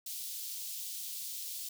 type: high-pass noise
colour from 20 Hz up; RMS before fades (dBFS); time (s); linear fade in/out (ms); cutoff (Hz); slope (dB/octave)
white; -41; 0.06-1.69; 5; 3300; 24
effects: none